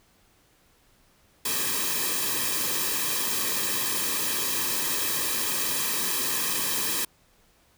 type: noise with comb filter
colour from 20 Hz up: white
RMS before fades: -27 dBFS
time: 1.45-7.05 s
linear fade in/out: 5 ms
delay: 1.4 ms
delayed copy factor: -0.8
effects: pink hiss -62 dBFS RMS until 7.77 s